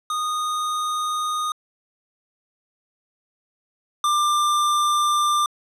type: tone pair in turn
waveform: square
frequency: 1234 / 1190.3 Hz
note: D#6 / D6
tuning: -15 / +23 cents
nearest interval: minor second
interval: 62 cents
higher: first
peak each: -23 / -18 dBFS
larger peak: second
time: 0.1-1.52 / 4.04-5.46 s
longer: neither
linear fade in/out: 2 ms
effects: low-pass 11000 Hz 12 dB/octave